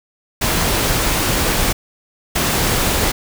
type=noise bursts at uneven times; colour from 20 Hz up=pink; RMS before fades=-17 dBFS; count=2; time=0.41-1.73 / 2.35-3.12 s; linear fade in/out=10 ms; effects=none